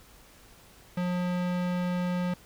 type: tone with low-pass filter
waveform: square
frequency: 178.8 Hz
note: F3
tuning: 41 cents sharp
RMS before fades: -29 dBFS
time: 0.97-2.34 s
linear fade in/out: 5 ms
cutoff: 3400 Hz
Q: 0.62
effects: added 50 Hz sine -62 dBFS peak until 2.45 s + pink hiss -55 dBFS RMS until 2.45 s